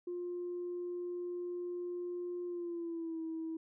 sine tone with pitch glide, 353.2 to 323.9 Hz, F4 to E4, +20 to -30 cents, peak -36 dBFS, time 0.07-3.57 s, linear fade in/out 5 ms, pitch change -150 cents, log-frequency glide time 2.46-3.21 s, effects tanh soft clip ceiling -33 dBFS

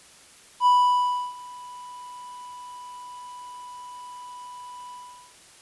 triangle tone with ADSR envelope, 987.8 Hz, B5, in tune, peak -12 dBFS, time 0.6-5.35 s, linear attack 62 ms, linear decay 670 ms, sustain -24 dB, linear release 420 ms, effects white hiss -51 dBFS RMS until 5.61 s + resampled to 24000 Hz

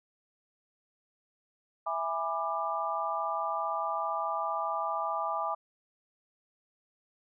sine chord, E dominant seventh, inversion none, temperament just, 659.3 / 824.1 / 988.9 / 1186.7 Hz, E5 / G#5 / B5 / D6, 0 / -14 / +2 / +18 cents, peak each -36 / -35 / -37 / -33 dBFS, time 1.86-5.55 s, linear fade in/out 10 ms, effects none

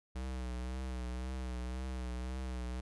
square tone with vibrato, 63 Hz, B1, 35 cents sharp, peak -38 dBFS, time 0.15-2.81 s, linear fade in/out 10 ms, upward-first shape triangle, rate 1.9 Hz, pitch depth 56 cents each way, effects resampled to 24000 Hz

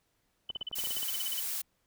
sine tone bursts, 3006 Hz, F#7, 27 cents sharp, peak -33 dBFS, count 16, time 0.49-1.397 s, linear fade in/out 5 ms, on 22 ms, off 37 ms
clicks, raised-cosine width 1 ms, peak -34 dBFS, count 10, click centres 0.502 / 0.559 / 0.613 / 0.714 / 0.785 / 0.839 / 0.872 / 0.907 / 0.968 / 1.03 s
blue noise, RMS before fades -35 dBFS, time 0.75-1.62 s, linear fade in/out 10 ms
effects pink hiss -75 dBFS RMS until 1.86 s

